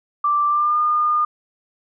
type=tone with pitch glide; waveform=sine; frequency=1174.7 to 1215.4 Hz; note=D6 to D#6; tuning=0 to -41 cents; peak=-15 dBFS; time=0.24-1.25 s; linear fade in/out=5 ms; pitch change=+59 cents; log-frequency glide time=0.48-0.79 s; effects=none